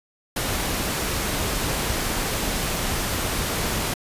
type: noise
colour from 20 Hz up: pink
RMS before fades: -25 dBFS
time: 0.36-3.94 s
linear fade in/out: 5 ms
effects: resampled to 32000 Hz